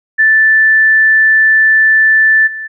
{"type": "tone with level steps", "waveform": "sine", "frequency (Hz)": 1760, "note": "A6", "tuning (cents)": 0, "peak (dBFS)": [-5, -20], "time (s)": [0.18, 2.68], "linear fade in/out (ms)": 20, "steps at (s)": 2.46, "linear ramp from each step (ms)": 20, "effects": []}